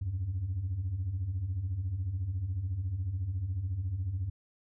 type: beating tone pair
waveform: sine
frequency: 82.3 / 96.3 Hz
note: E2 / G2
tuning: -2 / -30 cents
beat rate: 14 Hz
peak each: -36 / -30 dBFS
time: 0.01-4.3 s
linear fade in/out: 10 ms
effects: tanh soft clip ceiling -27 dBFS